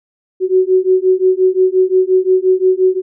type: beating tone pair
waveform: sine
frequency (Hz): 370 / 375.7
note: F#4 / F#4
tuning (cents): 0 / +26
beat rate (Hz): 5.7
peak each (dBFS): -12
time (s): 0.4-3.02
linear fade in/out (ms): 50
effects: none